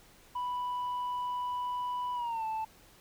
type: tone with pitch glide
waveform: sine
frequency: 987.8 to 880 Hz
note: B5 to A5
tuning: 0 to 0 cents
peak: -29 dBFS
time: 0.35-2.65 s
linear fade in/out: 10 ms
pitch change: -200 cents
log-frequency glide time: 2.14-2.45 s
effects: tanh soft clip ceiling -31 dBFS + pink hiss -59 dBFS RMS until 3 s